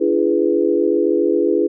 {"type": "chord", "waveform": "sine", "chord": "D diminished seventh", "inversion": "none", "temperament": "equal with one note detuned", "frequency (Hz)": [293.7, 341.3, 415.3, 493.9], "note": ["D4", "F4", "Ab4", "Cb5"], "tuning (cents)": [0, -40, 0, 0], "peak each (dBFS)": [-21, -17, -18, -21], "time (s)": [0, 1.68], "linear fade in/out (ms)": 20, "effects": []}